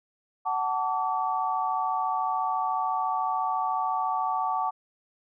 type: tone cluster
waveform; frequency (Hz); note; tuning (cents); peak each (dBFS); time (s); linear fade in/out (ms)
sine; 749 / 883 / 1149; F#5 / A5 / D6; +21 / +6 / -38; -29; 0.45-4.71; 20
effects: none